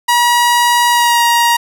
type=tone with pitch glide; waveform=sawtooth; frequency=960 to 944.1 Hz; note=B5 to A#5; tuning=-49 to +22 cents; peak=-5 dBFS; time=0.08-1.57 s; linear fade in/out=10 ms; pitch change=-29 cents; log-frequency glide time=0.9-1.22 s; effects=none